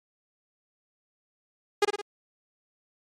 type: tone with echo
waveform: sawtooth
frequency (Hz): 410.1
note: G#4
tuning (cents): -22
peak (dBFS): -14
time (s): 1.82-1.85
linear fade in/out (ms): 5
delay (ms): 55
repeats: 3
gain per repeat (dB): -5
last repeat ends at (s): 2.015
effects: low-pass 8000 Hz 12 dB/octave + MP3 64 kbps